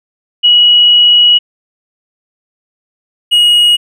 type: tone pair in turn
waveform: sine / triangle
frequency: 2916 / 2891 Hz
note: F#7 / F#7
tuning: -26 / -41 cents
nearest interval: unison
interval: 15 cents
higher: first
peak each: -3 dBFS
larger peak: neither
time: 0.43-1.39 / 3.31-3.77 s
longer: first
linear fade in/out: 20 ms
effects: none